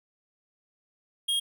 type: tone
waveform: square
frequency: 3254 Hz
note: G#7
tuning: 36 cents flat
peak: -25 dBFS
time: 1.28-1.4 s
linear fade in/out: 10 ms
effects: none